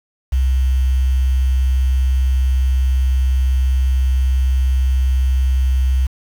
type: tone with quantisation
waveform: sine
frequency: 64.7 Hz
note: C2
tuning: 19 cents flat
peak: -12 dBFS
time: 0.32-6.07 s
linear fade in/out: 10 ms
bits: 6
effects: none